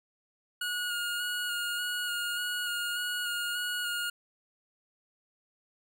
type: tone with vibrato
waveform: 25% pulse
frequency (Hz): 1439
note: F#6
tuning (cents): -49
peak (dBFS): -27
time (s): 0.61-4.1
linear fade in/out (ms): 5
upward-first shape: square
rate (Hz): 1.7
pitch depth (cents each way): 16
effects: none